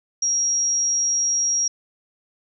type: tone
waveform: sine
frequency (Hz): 5650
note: F8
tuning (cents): +19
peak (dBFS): -18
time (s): 0.22-1.68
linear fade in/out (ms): 5
effects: none